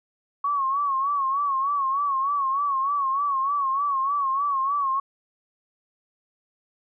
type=tone with vibrato; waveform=sine; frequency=1108.7 Hz; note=C#6; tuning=in tune; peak=-21 dBFS; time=0.44-5 s; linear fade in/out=5 ms; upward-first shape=sine; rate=3.3 Hz; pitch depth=82 cents each way; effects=none